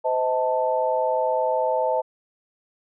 sine tone cluster, 513 / 633 / 884 Hz, C5 / D#5 / A5, -34 / +30 / +8 cents, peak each -24 dBFS, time 0.04-2.02 s, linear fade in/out 20 ms, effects none

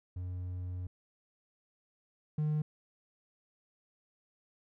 triangle tone pair in turn, 90.4 / 152.03 Hz, F#2 / D#3, -40 / -40 cents, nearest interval major sixth, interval 900 cents, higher second, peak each -34 / -26 dBFS, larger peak second, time 0.16-0.87 / 2.38-2.62 s, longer first, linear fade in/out 5 ms, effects tanh soft clip ceiling -22 dBFS

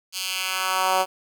10% pulse tone with high-pass filter sweep, 187.5 Hz, F#3, 23 cents sharp, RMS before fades -24 dBFS, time 0.12-1.06 s, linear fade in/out 50 ms, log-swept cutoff 4200 to 600 Hz, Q 1.4, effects 8-bit

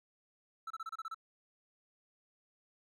triangle tone bursts, 1322 Hz, E6, 5 cents sharp, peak -37 dBFS, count 8, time 0.67-1.145 s, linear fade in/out 5 ms, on 34 ms, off 29 ms, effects none

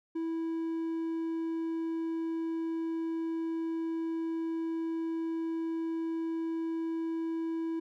triangle tone, 327.8 Hz, E4, 10 cents flat, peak -29 dBFS, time 0.15-7.8 s, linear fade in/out 10 ms, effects none

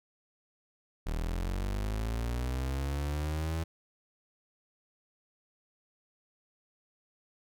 35% pulse linear sweep, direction up, 38.03 to 82.41 Hz, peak -29 dBFS, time 1.06-3.64 s, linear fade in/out 10 ms, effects none

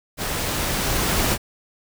pink noise with level ramp, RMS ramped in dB -26 to -20 dBFS, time 0.17-1.38 s, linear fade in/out 50 ms, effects none

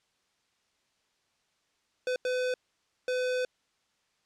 square tone bursts at uneven times, 504 Hz, B4, 35 cents sharp, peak -28 dBFS, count 3, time 2.07-2.16 / 2.25-2.54 / 3.08-3.45 s, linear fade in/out 2 ms, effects white hiss -73 dBFS RMS until 4.25 s + low-pass 6000 Hz 12 dB/octave

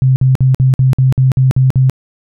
sine tone bursts, 130.81 Hz, C3, in tune, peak -6 dBFS, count 10, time 0.02-1.897 s, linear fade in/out 0 ms, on 140 ms, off 53 ms, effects none

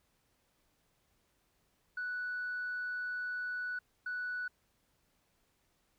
sine tone bursts at uneven times, 1480 Hz, F#6, in tune, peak -34 dBFS, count 2, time 1.97-3.79 / 4.06-4.48 s, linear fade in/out 5 ms, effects tanh soft clip ceiling -32 dBFS + pink hiss -75 dBFS RMS until 5.98 s

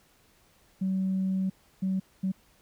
sine tone bursts at uneven times, 189.6 Hz, F#3, 43 cents sharp, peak -24 dBFS, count 3, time 0.81-1.5 / 1.82-2 / 2.23-2.32 s, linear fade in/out 10 ms, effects tanh soft clip ceiling -21 dBFS + pink hiss -63 dBFS RMS until 2.61 s

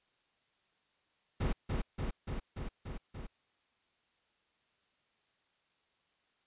brown noise with echo, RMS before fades -32 dBFS, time 1.4-1.53 s, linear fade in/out 10 ms, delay 290 ms, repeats 6, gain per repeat -2 dB, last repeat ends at 3.27 s, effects white hiss -75 dBFS RMS until 6.46 s + resampled to 8000 Hz

